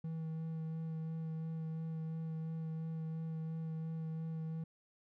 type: tone with vibrato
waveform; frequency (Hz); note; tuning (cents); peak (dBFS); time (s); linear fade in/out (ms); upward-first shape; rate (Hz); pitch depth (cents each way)
triangle; 160.9; E3; -42; -36; 0.04-4.64; 5; sine; 2.9; 13
effects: none